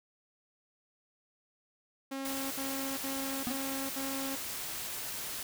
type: tone bursts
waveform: sawtooth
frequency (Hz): 270.7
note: C#4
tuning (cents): -41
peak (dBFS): -32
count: 5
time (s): 2.11-4.358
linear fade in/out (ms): 10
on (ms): 400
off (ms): 62
type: noise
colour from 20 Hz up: white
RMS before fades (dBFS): -39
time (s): 2.25-5.43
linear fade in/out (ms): 2
type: tone with exponential decay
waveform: square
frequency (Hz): 246.9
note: B3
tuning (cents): 0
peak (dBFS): -30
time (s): 3.47-3.64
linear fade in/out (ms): 0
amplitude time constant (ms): 36
effects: none